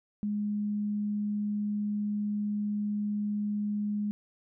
sine tone, 207.7 Hz, G#3, in tune, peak -28 dBFS, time 0.23-4.11 s, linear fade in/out 0 ms, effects none

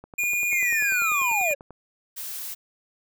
click train, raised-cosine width 1 ms, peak -28 dBFS, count 18, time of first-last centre 0.04-1.707 s, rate 10.2 Hz
square tone, 2432 Hz, D#7, 40 cents flat, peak -23 dBFS, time 0.18-1.54 s, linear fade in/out 10 ms
triangle linear sweep, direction down, 2200 to 541 Hz, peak -23 dBFS, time 0.51-1.55 s, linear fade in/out 10 ms
blue noise, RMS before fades -34 dBFS, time 2.16-2.55 s, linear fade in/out 20 ms
effects none

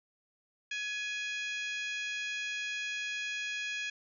harmonic tone with a mistuned harmonic, 830.6 Hz, G#5, in tune, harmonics 2 / 3 / 4 / 5 / 6 / 7 / 8, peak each -39 / -37 / -42 / -50 / -51 / -54 / -50 dBFS, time 0.71-3.9 s, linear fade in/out 5 ms, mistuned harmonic 2, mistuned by +24 cents, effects none

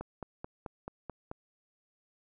click train, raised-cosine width 1 ms, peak -25 dBFS, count 7, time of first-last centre 0.01-1.314 s, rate 4.6 Hz, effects none

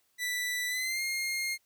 sawtooth tone with pitch glide, 1975.5 to 2130 Hz, B6 to C7, 0 to +30 cents, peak -27 dBFS, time 0.18-1.58 s, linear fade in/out 50 ms, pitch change +130 cents, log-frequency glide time 0.68-1.02 s, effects white hiss -72 dBFS RMS until 1.65 s

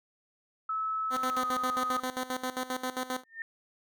sine tone with pitch glide, 1300 to 1252.8 Hz, E6 to D#6, -24 to +11 cents, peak -29 dBFS, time 0.69-2 s, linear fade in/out 5 ms, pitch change -65 cents, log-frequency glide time 1.28-1.44 s
10% pulse tone with tremolo, 255.3 Hz, C4, 42 cents flat, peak -22 dBFS, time 1.1-3.24 s, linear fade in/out 50 ms, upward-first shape square, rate 7.5 Hz, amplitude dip 80%
sine tone with exponential growth, 1814 Hz, A#6, 48 cents flat, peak -31 dBFS, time 3.24-3.42 s, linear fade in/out 1 ms, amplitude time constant 37 ms
effects none

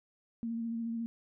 sine tone with vibrato, 230 Hz, A#3, 23 cents flat, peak -33 dBFS, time 0.43-1.06 s, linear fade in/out 0 ms, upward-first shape sine, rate 14 Hz, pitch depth 22 cents each way, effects none

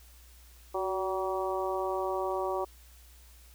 harmonic tone with a mistuned harmonic, 190.4 Hz, F#3, 50 cents sharp, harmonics 2 / 3 / 4 / 5 / 6, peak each -33 / -35 / -36 / -37 / -38 dBFS, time 0.74-2.65 s, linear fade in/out 10 ms, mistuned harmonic 2, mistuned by -35 cents, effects added 60 Hz sine -53 dBFS peak until 3.54 s + white hiss -59 dBFS RMS until 3.54 s

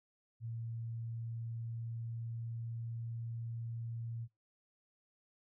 sine tone with pitch glide, 115 to 115.73 Hz, A#2 to A#2, -23 to -12 cents, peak -39 dBFS, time 0.4-4.28 s, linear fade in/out 50 ms, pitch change +11 cents, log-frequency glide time 0.86-3.14 s, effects noise-tail reverb RT60 0.2 s tail -24 dB re dry

